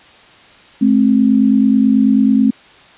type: tone pair together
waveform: sine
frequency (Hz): 215.4 / 264.6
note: A3 / C4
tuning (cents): -37 / +20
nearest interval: major third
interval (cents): 357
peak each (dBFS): -11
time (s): 0.81-2.51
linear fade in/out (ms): 10
effects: white hiss -43 dBFS RMS until 2.97 s + resampled to 8000 Hz